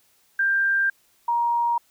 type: tone pair in turn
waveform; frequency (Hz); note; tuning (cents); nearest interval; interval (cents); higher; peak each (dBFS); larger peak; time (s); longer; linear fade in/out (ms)
sine; 1587 / 943.6; G6 / A#5; +21 / +21; major sixth; 900; first; -18 / -19; first; 0.39-0.9 / 1.28-1.78; first; 5
effects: white hiss -62 dBFS RMS until 1.9 s

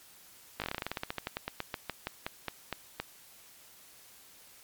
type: slowing click train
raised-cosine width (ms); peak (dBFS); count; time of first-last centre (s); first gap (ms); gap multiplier
0.3; -17; 26; 0.6-3; 18; 1.12
effects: white hiss -56 dBFS RMS until 4.63 s + MP3 96 kbps

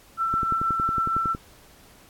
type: tone with tremolo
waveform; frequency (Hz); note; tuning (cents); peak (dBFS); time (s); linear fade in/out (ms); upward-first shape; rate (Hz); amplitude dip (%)
sine; 1338; E6; +25; -20; 0.17-1.36; 50; triangle; 6.3; 35
type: click train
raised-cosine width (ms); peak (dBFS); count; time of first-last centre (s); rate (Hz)
3; -18; 12; 0.34-1.349; 10.9
effects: pink hiss -53 dBFS RMS until 2.09 s + AAC 64 kbps

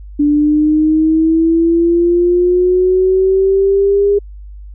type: linear sweep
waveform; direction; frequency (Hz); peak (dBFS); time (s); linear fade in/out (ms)
sine; up; 291.1 to 406.9; -8; 0.19-4.19; 10
effects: added 50 Hz sine -29 dBFS peak until 4.74 s

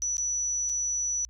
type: tone with dropouts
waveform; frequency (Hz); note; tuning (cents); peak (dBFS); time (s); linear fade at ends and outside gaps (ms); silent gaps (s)
sine; 5920; F#8; 0; -26; 0.02-1.25; 0; 0.169-0.181 / 0.692-0.696
effects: added 58 Hz sine -48 dBFS peak until 1.29 s

